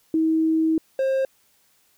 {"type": "tone pair in turn", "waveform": ["sine", "triangle"], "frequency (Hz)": [320, 532.8], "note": ["D#4", "C5"], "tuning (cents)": [49, 31], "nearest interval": "major sixth", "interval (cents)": 882, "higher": "second", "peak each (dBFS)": -17, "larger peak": "neither", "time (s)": [[0.14, 0.78], [0.99, 1.25]], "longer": "first", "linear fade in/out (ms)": 2, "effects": ["white hiss -62 dBFS RMS until 1.97 s"]}